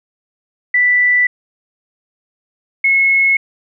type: tone pair in turn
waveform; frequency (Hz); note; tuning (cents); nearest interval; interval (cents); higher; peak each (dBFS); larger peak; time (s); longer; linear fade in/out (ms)
sine; 1975.5 / 2180; B6 / C#7; 0 / -29; major second; 171; second; -9; neither; 0.74-1.27 / 2.84-3.37; neither; 5
effects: none